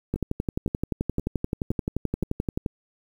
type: two click trains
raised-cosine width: 3 ms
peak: -12 / -18 dBFS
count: 30 / 5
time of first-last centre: 0.14-2.662 / 0.16-2.233 s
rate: 11.5 / 1.93 Hz
effects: 8-bit